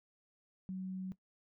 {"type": "tone", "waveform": "sine", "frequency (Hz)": 187.4, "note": "F#3", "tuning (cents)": 22, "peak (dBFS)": -38, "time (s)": [0.69, 1.12], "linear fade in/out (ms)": 0, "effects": ["noise-tail reverb RT60 0.1 s tail -17 dB re dry"]}